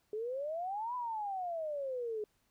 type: exponential two-way sweep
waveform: sine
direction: up then down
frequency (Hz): 415.3 to 1008 to 415.3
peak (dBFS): -35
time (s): 0.13-2.24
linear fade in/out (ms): 2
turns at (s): 0.95
effects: pink hiss -75 dBFS RMS until 2.5 s